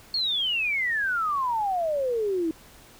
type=exponential sweep; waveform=sine; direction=down; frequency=4389 to 313.5 Hz; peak=-23 dBFS; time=0.14-2.51 s; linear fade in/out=2 ms; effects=pink hiss -51 dBFS RMS until 2.99 s